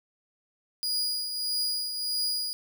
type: tone with tremolo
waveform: 40% pulse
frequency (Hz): 4894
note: D#8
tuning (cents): -29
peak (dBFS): -24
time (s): 0.83-2.53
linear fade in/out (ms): 0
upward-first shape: triangle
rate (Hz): 1.6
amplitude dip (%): 55
effects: none